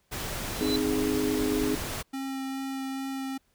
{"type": "noise", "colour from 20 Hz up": "pink", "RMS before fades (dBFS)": -34, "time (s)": [0.11, 2.03], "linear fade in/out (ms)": 20}
{"type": "tone with exponential growth", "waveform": "triangle", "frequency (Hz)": 4013, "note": "B7", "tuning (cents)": 27, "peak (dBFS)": -25, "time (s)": [0.44, 0.76], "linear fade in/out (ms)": 1, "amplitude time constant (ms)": 68}
{"type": "chord", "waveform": "sine", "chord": "Ab major", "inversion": "first", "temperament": "equal", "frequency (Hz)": [261.6, 311.1, 415.3], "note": ["C4", "Eb4", "Ab4"], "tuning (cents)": [0, 0, 0], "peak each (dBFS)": -29, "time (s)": [0.61, 1.75], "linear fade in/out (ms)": 0}
{"type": "tone with vibrato", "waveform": "square", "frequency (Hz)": 268.2, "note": "C4", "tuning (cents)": 43, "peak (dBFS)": -32, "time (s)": [2.13, 3.38], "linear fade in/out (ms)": 10, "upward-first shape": "sine", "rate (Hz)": 2.4, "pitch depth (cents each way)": 8}
{"effects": ["pink hiss -70 dBFS RMS until 3.54 s"]}